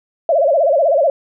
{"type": "tone with vibrato", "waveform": "sine", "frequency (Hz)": 608, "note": "D#5", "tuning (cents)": -40, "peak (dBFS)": -10, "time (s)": [0.29, 1.1], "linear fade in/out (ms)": 2, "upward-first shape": "sine", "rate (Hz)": 16, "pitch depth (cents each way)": 210, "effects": []}